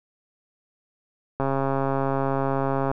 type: click train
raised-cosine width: 1 ms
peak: -11 dBFS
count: 207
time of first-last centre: 1.4-2.915 s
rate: 136 Hz
effects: none